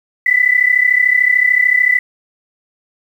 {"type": "tone pair together", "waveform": "sine", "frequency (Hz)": [1975.5, 2009], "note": ["B6", "B6"], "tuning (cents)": [0, 29], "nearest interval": "unison", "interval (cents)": 29, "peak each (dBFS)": -12, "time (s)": [0.26, 1.99], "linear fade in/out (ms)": 5, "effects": ["7-bit"]}